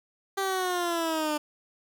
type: linear sweep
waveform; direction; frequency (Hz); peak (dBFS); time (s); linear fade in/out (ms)
15% pulse; down; 393.2 to 296.5; -20; 0.37-1.38; 10
effects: none